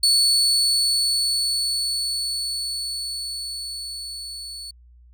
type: tone with level ramp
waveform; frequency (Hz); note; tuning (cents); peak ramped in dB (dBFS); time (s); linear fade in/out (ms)
35% pulse; 4435; C#8; 0; -13 to -32; 0.03-4.71; 5
effects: added 60 Hz sine -47 dBFS peak until 5.13 s